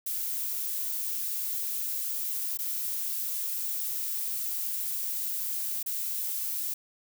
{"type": "noise with dropouts", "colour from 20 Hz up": "violet", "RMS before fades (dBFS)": -32, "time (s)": [0.06, 6.74], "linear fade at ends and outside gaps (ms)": 5, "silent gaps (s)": [[2.574, 2.588], [5.829, 5.861]], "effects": []}